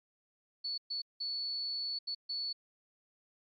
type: tone bursts at uneven times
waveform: sine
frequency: 4435 Hz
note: C#8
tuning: in tune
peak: -34 dBFS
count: 5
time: 0.64-0.78 / 0.9-1.02 / 1.2-1.99 / 2.07-2.15 / 2.29-2.53 s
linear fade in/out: 10 ms
effects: MP3 32 kbps